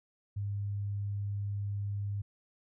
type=tone; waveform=sine; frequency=101.2 Hz; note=G#2; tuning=44 cents flat; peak=-32 dBFS; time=0.36-2.22 s; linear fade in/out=10 ms; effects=none